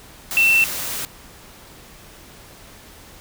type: tone in noise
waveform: sine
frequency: 2684 Hz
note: E7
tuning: 31 cents sharp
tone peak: -12 dBFS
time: 0.37-0.64 s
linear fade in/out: 0 ms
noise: white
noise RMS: -27 dBFS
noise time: 0.31-1.05 s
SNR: +12 dB
effects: pink hiss -44 dBFS RMS until 3.2 s